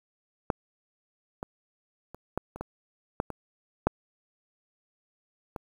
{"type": "clicks", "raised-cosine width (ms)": 1, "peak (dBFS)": [-10, -20, -28, -14, -26, -19, -12, -21, -7, -21], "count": 10, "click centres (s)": [0.502, 1.429, 2.146, 2.376, 2.56, 2.61, 3.201, 3.303, 3.87, 5.562], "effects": ["8-bit"]}